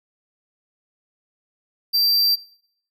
square tone, 4699 Hz, D8, in tune, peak -16 dBFS, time 1.93-2.36 s, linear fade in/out 20 ms, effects noise-tail reverb RT60 0.6 s tail -19 dB re dry

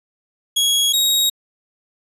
sawtooth tone pair in turn, 3322 / 3785 Hz, G#7 / A#7, 0 / +26 cents, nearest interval major second, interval 226 cents, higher second, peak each -11 dBFS, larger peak neither, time 0.56-0.93 / 0.93-1.3 s, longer neither, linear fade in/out 10 ms, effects resampled to 32000 Hz

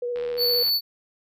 sine tone with vibrato, 484.9 Hz, B4, 32 cents flat, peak -25 dBFS, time 0.02-0.63 s, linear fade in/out 5 ms, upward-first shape square, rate 15 Hz, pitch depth 15 cents each way
click train, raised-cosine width 0.3 ms, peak -25 dBFS, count 42, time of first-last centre 0.16-0.691 s, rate 77.2 Hz
square tone, 4470 Hz, C#8, 14 cents sharp, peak -20 dBFS, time 0.37-0.81 s, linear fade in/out 50 ms
effects none

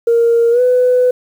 sine tone with pitch glide, 466.2 to 499.7 Hz, A#4 to B4, 0 to +20 cents, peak -7 dBFS, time 0.07-1.11 s, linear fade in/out 5 ms, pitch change +120 cents, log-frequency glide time 0.51-0.61 s, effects tanh soft clip ceiling -4 dBFS + 7-bit

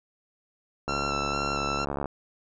sawtooth tone with vibrato, 1347 Hz, E6, 37 cents sharp, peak -25 dBFS, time 0.88-1.85 s, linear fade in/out 10 ms, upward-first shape square, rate 2.2 Hz, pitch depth 16 cents each way
click train, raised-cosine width 1 ms, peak -16 dBFS, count 84, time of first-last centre 0.88-2.057 s, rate 70.5 Hz
effects resampled to 16000 Hz

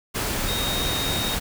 sine tone in noise, 3729 Hz, A#7, in tune, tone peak -27 dBFS, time 0.47-1.36 s, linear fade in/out 20 ms, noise pink, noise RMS -26 dBFS, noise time 0.14-1.4 s, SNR -4 dB, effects none

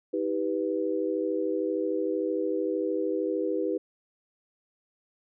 sine chord, Eb augmented, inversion none, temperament equal with one note detuned, 318.8 / 392 / 493.9 Hz, Eb4 / G4 / B4, +42 / 0 / 0 cents, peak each -30 dBFS, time 0.13-3.78 s, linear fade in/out 10 ms, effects none

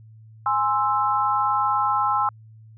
sine chord, Ab augmented, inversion none, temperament equal, 830.6 / 1046.5 / 1318.5 Hz, Ab5 / C6 / E6, 0 / 0 / 0 cents, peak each -23 dBFS, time 0.46-2.29 s, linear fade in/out 2 ms, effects added 110 Hz sine -44 dBFS peak until 2.77 s

